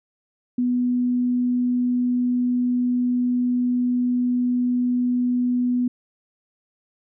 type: tone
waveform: sine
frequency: 246.8 Hz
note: B3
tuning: 1 cent flat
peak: -18 dBFS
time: 0.58-5.88 s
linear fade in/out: 5 ms
effects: none